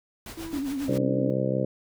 pink noise with tremolo, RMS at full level -39 dBFS, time 0.26-0.98 s, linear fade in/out 2 ms, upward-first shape sine, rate 7.4 Hz, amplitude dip 65%
triangle tone, 327.8 Hz, E4, 10 cents flat, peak -33 dBFS, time 0.37-0.59 s, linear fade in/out 5 ms
sine tone with vibrato, 277.2 Hz, C#4, in tune, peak -27 dBFS, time 0.53-1.3 s, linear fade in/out 0 ms, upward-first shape sine, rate 11 Hz, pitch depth 78 cents each way
harmonic tone, 65.41 Hz, C2, in tune, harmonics 2 / 3 / 4 / 5 / 6 / 7 / 8 / 9, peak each -29 / -30 / -35 / -33 / -35 / -34 / -29 / -33 dBFS, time 0.88-1.65 s, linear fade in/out 5 ms
effects none

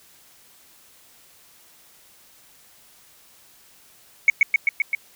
sine tone with echo, 2217 Hz, C#7, in tune, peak -8 dBFS, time 4.28-4.3 s, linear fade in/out 2 ms, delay 130 ms, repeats 5, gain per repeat -2 dB, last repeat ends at 4.95 s, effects tanh soft clip ceiling -6 dBFS + white hiss -53 dBFS RMS until 5.15 s

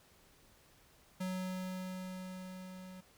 square tone with level ramp, 185.3 Hz, F#3, 3 cents sharp, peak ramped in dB -36 to -49 dBFS, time 1.2-3.01 s, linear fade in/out 10 ms, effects pink hiss -65 dBFS RMS until 3.17 s

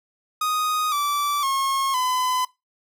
45% pulse tone with pitch steps, 1244.5 / 1161.2 / 1083.4 / 1010.8 Hz, D#6 / D6 / C#6 / B5, 0 / -20 / -40 / +40 cents, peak -21 dBFS, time 0.41-2.45 s, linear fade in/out 5 ms, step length 510 ms, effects noise-tail reverb RT60 0.2 s tail -19 dB re dry

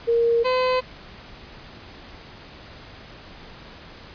sine / 30% pulse tone pair in turn, 466.2 / 509.8 Hz, A#4 / C5, 0 / -45 cents, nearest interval major second, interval 155 cents, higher second, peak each -16 dBFS, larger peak neither, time 0.07-0.44 / 0.44-0.81 s, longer neither, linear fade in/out 20 ms, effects pink hiss -43 dBFS RMS until 4.14 s + resampled to 11025 Hz

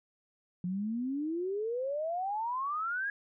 sine exponential sweep, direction up, 174.61 to 1678 Hz, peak -31 dBFS, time 0.64-3.1 s, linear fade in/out 2 ms, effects none

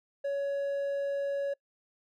sine tone with hard clipping, 560 Hz, C#5, 18 cents sharp, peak -30 dBFS, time 0.24-1.54 s, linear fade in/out 10 ms, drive 3 dB, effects noise-tail reverb RT60 0.1 s tail -24 dB re dry

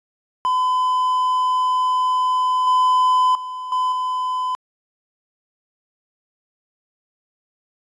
triangle tone with level steps, 1012 Hz, B5, 42 cents sharp, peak -14 / -11 / -25 / -15 / -18 dBFS, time 0.45-4.55 s, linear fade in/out 0 ms, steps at 2.67 / 3.35 / 3.72 / 3.92 s, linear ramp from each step 2 ms, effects resampled to 22050 Hz

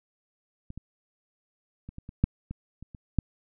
clicks, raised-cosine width 5 ms, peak -27 / -26 / -28 / -27 / -28 / -8 / -23 / -30 / -30 / -10 dBFS, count 10, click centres 0.704 / 0.776 / 1.89 / 1.984 / 2.091 / 2.24 / 2.51 / 2.826 / 2.948 / 3.187 s, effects none

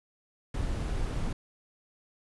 brown noise, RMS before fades -31 dBFS, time 0.54-1.33 s, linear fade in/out 5 ms, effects resampled to 24000 Hz

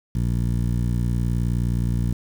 10% pulse tone with low-pass filter, 59.3 Hz, A#1, 30 cents sharp, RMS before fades -22 dBFS, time 0.15-2.13 s, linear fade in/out 5 ms, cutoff 150 Hz, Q 1.1, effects 7-bit

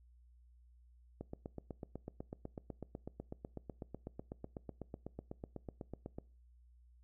click train, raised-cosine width 2 ms, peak -30 dBFS, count 41, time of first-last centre 1.21-6.185 s, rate 8.04 Hz, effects noise-tail reverb RT60 0.4 s tail -23 dB re dry + added 60 Hz sine -61 dBFS peak until 7.03 s

